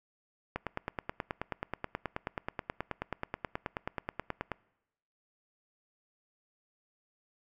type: click train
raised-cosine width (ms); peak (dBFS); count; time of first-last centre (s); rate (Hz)
0.5; -18; 38; 0.56-4.517; 9.35
effects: noise-tail reverb RT60 0.9 s tail -24 dB re dry